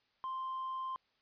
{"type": "tone with tanh clipping", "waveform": "triangle", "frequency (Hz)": 1046.5, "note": "C6", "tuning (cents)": 0, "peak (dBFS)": -37, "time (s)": [0.24, 0.96], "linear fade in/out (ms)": 0, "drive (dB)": 6, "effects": ["white hiss -75 dBFS RMS until 1.21 s", "resampled to 11025 Hz"]}